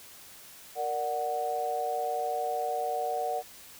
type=chord; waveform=sine; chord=Bb augmented; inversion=none; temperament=equal; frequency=466.2 / 587.3 / 740 Hz; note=Bb4 / D5 / F#5; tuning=0 / 0 / 0 cents; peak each=-35 / -35 / -30 dBFS; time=0.75-3.43 s; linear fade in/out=50 ms; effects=white hiss -50 dBFS RMS until 3.79 s